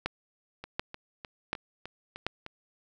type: two click trains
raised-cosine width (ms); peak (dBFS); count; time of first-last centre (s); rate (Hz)
0.3; -24 / -13; 7 / 4; 0.64-2.464 / 0.06-2.266; 3.29 / 1.36
effects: none